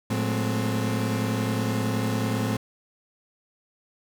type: tone cluster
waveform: 35% pulse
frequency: 111.6 / 180.3 / 212.4 / 260.5 Hz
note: A2 / F#3 / G#3 / C4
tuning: +25 / -45 / +39 / -7 cents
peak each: -25 / -32 / -29 / -28 dBFS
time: 0.1-2.57 s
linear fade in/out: 5 ms
effects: none